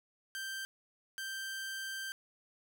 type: tone bursts at uneven times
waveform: sawtooth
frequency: 1568 Hz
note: G6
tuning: in tune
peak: -35 dBFS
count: 2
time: 0.35-0.65 / 1.18-2.12 s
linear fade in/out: 0 ms
effects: 12-bit